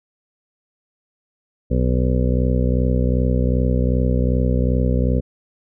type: harmonic tone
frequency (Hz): 62.6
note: B1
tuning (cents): +24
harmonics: 1 / 2 / 3 / 4 / 6 / 7 / 8 / 9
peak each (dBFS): -18 / -21 / -24 / -24 / -32 / -30 / -27 / -33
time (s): 1.7-5.21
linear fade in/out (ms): 20
effects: none